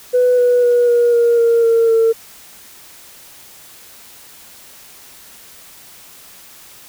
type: tone with pitch steps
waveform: sine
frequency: 496.8 / 490.2 / 483.8 / 477.4 / 471.1 / 464.9 / 458.7 / 452.7 Hz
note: B4 / B4 / B4 / A#4 / A#4 / A#4 / A#4 / A4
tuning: +10 / -13 / -36 / +41 / +18 / -5 / -28 / +49 cents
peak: -8 dBFS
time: 0.13-2.13 s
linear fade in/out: 20 ms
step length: 250 ms
effects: tanh soft clip ceiling -6 dBFS + white hiss -41 dBFS RMS until 6.88 s